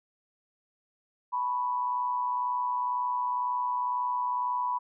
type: tone with amplitude modulation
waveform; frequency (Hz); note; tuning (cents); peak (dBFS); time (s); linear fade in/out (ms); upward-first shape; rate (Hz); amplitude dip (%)
sine; 987.8; B5; 0; -24; 1.32-4.79; 20; sine; 122; 55
effects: none